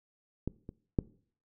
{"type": "clicks", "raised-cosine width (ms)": 3, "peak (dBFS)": [-19, -29, -13], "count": 3, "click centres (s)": [0.476, 0.691, 0.988], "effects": ["noise-tail reverb RT60 0.5 s tail -21 dB re dry"]}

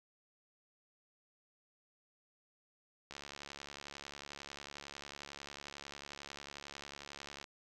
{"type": "click train", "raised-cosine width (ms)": 0.2, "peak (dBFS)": -29, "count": 309, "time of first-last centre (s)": [3.11, 7.442], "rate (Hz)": 71.1, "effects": []}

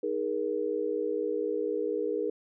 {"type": "chord", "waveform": "sine", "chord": "D# suspended fourth", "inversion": "none", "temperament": "equal with one note detuned", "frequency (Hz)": [311.1, 415.3, 475.4], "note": ["D#4", "G#4", "A#4"], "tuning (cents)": [0, 0, 34], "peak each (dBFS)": [-35, -31, -31], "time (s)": [0.03, 2.3], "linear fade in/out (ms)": 5, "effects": []}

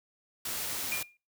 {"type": "noise", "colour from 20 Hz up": "white", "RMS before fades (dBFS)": -35, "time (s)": [0.45, 1.03], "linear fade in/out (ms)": 5}
{"type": "tone with exponential decay", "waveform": "sine", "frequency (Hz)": 2407, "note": "D7", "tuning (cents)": 42, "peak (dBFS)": -28, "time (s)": [0.92, 1.17], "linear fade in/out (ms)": 1, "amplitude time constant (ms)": 54}
{"effects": ["noise-tail reverb RT60 0.3 s tail -25 dB re dry"]}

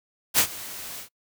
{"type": "noise with ADSR envelope", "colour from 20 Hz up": "white", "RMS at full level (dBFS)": -17, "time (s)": [0.34, 1.09], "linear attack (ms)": 46, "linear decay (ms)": 78, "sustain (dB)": -20, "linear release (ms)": 98, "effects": ["noise-tail reverb RT60 0.1 s tail -25 dB re dry"]}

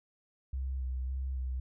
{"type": "tone with vibrato", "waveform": "sine", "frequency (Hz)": 64.9, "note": "C2", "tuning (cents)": -13, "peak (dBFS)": -32, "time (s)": [0.53, 1.6], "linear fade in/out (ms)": 5, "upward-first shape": "square", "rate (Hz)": 1.8, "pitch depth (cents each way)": 26, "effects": []}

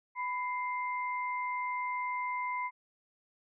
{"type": "tone pair together", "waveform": "sine", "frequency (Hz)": [996.1, 2093], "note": ["B5", "C7"], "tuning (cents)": [15, 0], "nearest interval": "octave + minor second", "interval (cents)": 1285, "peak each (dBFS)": [-33, -38], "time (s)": [0.15, 2.71], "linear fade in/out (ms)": 50, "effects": []}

